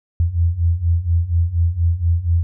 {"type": "beating tone pair", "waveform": "sine", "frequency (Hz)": [82.41, 86.61], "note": ["E2", "F2"], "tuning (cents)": [0, -14], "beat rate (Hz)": 4.2, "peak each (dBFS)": [-19, -16], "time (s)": [0.2, 2.43], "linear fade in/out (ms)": 0, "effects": []}